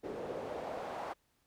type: noise with band-pass filter sweep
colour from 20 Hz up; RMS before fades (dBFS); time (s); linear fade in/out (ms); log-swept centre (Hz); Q
pink; -41; 0.03-1.14; 20; 410 to 810; 2.4
effects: pink hiss -75 dBFS RMS until 1.46 s